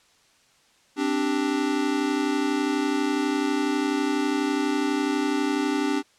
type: chord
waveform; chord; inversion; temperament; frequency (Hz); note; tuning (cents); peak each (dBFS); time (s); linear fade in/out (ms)
square; C suspended second; none; equal; 261.6 / 293.7 / 392; C4 / D4 / G4; 0 / 0 / 0; -29 / -25 / -30; 0.96-6.03; 50
effects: white hiss -60 dBFS RMS until 6.18 s + low-pass 7000 Hz 12 dB/octave